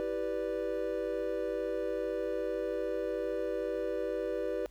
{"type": "chord", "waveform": "triangle", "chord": "E minor seventh", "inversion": "none", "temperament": "equal", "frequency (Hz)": [329.6, 392, 493.9, 587.3], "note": ["E4", "G4", "B4", "D5"], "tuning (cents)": [0, 0, 0, 0], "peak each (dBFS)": [-38, -35, -33, -36], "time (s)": [0, 4.66], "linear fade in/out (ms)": 0, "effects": ["added 50 Hz sine -53 dBFS peak until 4.7 s", "pink hiss -66 dBFS RMS until 4.7 s"]}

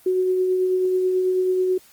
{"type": "tone with tremolo", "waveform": "sine", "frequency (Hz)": 370, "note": "F#4", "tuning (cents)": 0, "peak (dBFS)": -16, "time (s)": [0.06, 1.78], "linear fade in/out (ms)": 5, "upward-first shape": "triangle", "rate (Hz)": 9.2, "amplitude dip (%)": 30, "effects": ["white hiss -52 dBFS RMS until 1.92 s", "Opus 24 kbps"]}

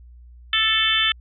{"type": "harmonic tone", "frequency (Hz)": 440, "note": "A4", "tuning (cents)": 0, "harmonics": [3, 4, 5, 6, 7, 8], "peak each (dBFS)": [-27, -24, -27, -27, -21, -22], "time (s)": [0.53, 1.12], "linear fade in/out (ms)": 2, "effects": ["added 60 Hz sine -42 dBFS peak until 1.2 s"]}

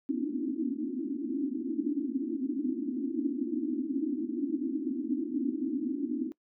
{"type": "band-pass noise", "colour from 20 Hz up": "pink", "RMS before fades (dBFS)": -32, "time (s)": [0.09, 6.32], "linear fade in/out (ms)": 0, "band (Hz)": [240, 330], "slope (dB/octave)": 96, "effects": ["noise-tail reverb RT60 0.1 s tail -22 dB re dry"]}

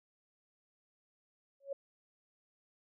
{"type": "tone with exponential growth", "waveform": "sine", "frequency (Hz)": 554.4, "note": "C#5", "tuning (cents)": 0, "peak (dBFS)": -32, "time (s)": [1.6, 1.73], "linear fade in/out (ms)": 5, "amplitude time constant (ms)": 27, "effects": []}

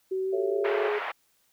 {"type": "tone with pitch glide", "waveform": "sine", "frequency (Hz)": [378.3, 417.3], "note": ["F#4", "G#4"], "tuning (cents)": [38, 8], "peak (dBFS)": -26, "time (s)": [0.11, 0.99], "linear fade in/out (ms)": 10, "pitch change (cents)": 170, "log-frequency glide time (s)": [0.23, 0.82]}
{"type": "chord", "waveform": "sine", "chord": "F# minor seventh", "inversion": "none", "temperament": "just", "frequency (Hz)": [370, 444, 555, 666], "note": ["F#4", "A4", "C#5", "E5"], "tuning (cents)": [0, 16, 2, 18], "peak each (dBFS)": [-34, -32, -34, -36], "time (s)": [0.32, 0.9], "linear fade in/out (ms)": 20}
{"type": "band-pass noise", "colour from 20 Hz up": "pink", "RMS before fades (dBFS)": -33, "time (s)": [0.64, 1.12], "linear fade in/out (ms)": 10, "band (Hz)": [630, 2400], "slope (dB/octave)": 24}
{"effects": ["white hiss -68 dBFS RMS until 1.52 s"]}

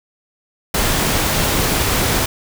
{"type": "noise", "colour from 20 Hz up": "pink", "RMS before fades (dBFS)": -17, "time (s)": [0.74, 2.26], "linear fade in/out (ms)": 5, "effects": []}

